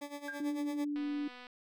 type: tone with tremolo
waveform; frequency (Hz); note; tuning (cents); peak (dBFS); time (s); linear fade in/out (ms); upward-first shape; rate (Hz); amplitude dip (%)
20% pulse; 287.9; D4; -34; -34; 0.01-0.85; 10; sine; 9; 80
type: tone with exponential decay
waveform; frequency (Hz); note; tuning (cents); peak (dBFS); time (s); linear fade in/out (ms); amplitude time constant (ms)
sine; 1607; G6; +43; -35; 0.28-0.55; 5; 57
type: tone with pitch glide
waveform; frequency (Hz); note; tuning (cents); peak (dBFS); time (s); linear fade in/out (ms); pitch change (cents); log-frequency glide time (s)
sine; 293.7 to 291; D4 to D4; 0 to -16; -33; 0.4-1.28; 5; -16; 0.7-1.06
type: click train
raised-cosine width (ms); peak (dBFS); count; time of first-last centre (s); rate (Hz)
0.3; -35; 127; 0.96-1.468; 248
effects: none